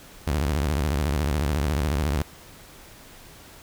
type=tone with vibrato; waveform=sawtooth; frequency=72.9 Hz; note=D2; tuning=12 cents flat; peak=-18 dBFS; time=0.27-2.22 s; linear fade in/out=0 ms; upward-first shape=sine; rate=14 Hz; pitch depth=220 cents each way; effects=pink hiss -47 dBFS RMS until 3.62 s